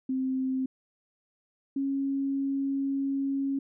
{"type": "tone pair in turn", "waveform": "sine", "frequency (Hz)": [261.6, 274.3], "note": ["C4", "C#4"], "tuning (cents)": [0, -18], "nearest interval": "minor second", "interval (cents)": 82, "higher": "second", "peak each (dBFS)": -26, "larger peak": "neither", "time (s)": [[0.09, 0.66], [1.76, 3.59]], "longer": "second", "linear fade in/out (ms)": 5, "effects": []}